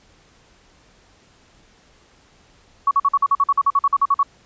sine tone bursts, 1119 Hz, C#6, 16 cents sharp, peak -12 dBFS, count 16, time 2.87-4.231 s, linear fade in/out 5 ms, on 41 ms, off 47 ms, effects pink hiss -54 dBFS RMS until 4.45 s + resampled to 16000 Hz

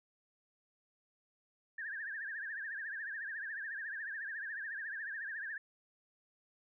sine tone with vibrato, 1700 Hz, G#6, 40 cents sharp, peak -39 dBFS, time 1.78-5.58 s, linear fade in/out 5 ms, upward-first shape triangle, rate 14 Hz, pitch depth 170 cents each way, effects none

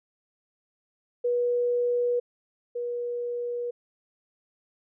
sine tone pair in turn, 485.3 / 481.7 Hz, B4 / B4, -30 / -43 cents, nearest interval unison, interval 13 cents, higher first, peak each -22 / -28 dBFS, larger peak first, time 1.24-2.2 / 2.75-3.71 s, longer neither, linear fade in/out 10 ms, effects none

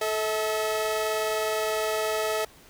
sawtooth tone pair together, 435.8 / 644 Hz, A4 / E5, -17 / -41 cents, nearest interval perfect fifth, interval 676 cents, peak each -24 dBFS, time 0.01-2.45 s, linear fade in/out 5 ms, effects pink hiss -53 dBFS RMS until 2.69 s

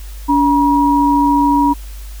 sine tone pair together, 285.5 / 957.5 Hz, D4 / A#5, -49 / +46 cents, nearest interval octave + major sixth, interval 2095 cents, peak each -12 / -12 dBFS, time 0.28-1.74 s, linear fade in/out 20 ms, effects added 50 Hz sine -27 dBFS peak until 2.2 s + white hiss -41 dBFS RMS until 2.2 s

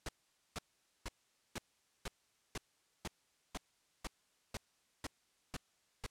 pink noise bursts, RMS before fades -41 dBFS, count 13, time 0.06-6.064 s, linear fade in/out 2 ms, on 28 ms, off 470 ms, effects white hiss -75 dBFS RMS until 6.1 s + low-pass 9000 Hz 12 dB/octave

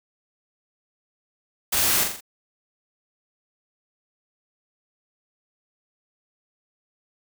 white noise with echo, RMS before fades -22 dBFS, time 1.72-2.04 s, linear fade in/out 10 ms, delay 42 ms, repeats 4, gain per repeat -5 dB, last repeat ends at 2.208 s, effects none

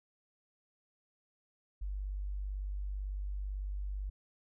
sine tone, 49 Hz, G1, in tune, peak -35 dBFS, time 1.81-4.1 s, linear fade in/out 10 ms, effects none

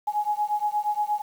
sine beating tone pair, 833 / 841.5 Hz, G#5 / G#5, +5 / +23 cents, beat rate 8.5 Hz, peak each -26 dBFS, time 0.07-1.22 s, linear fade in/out 10 ms, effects 8-bit

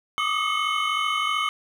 triangle tone cluster, 1164 / 1217 / 1260 / 2174 / 3036 Hz, D6 / D#6 / D#6 / C#7 / F#7, -16 / -39 / +21 / -34 / +44 cents, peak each -27 dBFS, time 0.18-1.49 s, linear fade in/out 0 ms, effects none

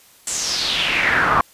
brown noise with band-pass filter sweep, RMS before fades -19 dBFS, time 0.27-1.41 s, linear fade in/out 2 ms, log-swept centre 8000 to 1100 Hz, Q 4.3, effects white hiss -50 dBFS RMS until 1.53 s + resampled to 32000 Hz

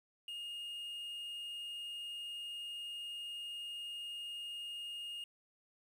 triangle tone with quantisation, 2844 Hz, F7, 31 cents sharp, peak -40 dBFS, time 0.28-5.24 s, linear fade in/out 2 ms, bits 11, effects none

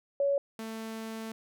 sine / sawtooth tone pair in turn, 561 / 222.6 Hz, C#5 / A3, +21 / +20 cents, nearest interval octave + major third, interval 1601 cents, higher first, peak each -24 / -33 dBFS, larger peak first, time 0.2-0.38 / 0.59-1.32 s, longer second, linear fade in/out 2 ms, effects none

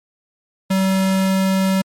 square tone, 191 Hz, G3, 45 cents flat, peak -15 dBFS, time 0.7-1.82 s, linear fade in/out 10 ms, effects MP3 64 kbps

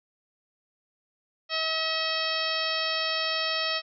harmonic tone with a mistuned harmonic, 641 Hz, E5, 49 cents flat, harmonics 1 / 2 / 3 / 4 / 5 / 6 / 7 / 8, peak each -34 / -34 / -34 / -34 / -34 / -34 / -34 / -34 dBFS, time 1.49-3.82 s, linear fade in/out 50 ms, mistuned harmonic 8, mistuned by +64 cents, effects none

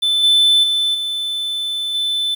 triangle tone with level steps, 3520 Hz, A7, in tune, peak -12 / -8 / -13 / -18 / -15 dBFS, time 0.02-2.35 s, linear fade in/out 10 ms, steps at 0.23 / 0.63 / 0.94 / 1.94 s, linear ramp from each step 10 ms, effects 7-bit

